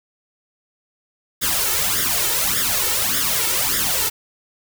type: noise with flanger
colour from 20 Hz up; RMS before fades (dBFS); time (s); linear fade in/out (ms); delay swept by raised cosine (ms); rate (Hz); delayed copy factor
white; -20; 1.41-4.1; 20; 0.57 to 2.27; 1.7; +0.8
effects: none